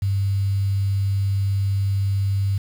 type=tone with quantisation; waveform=sine; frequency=98.4 Hz; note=G2; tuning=7 cents sharp; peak=-18 dBFS; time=0.02-2.58 s; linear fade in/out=5 ms; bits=7; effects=none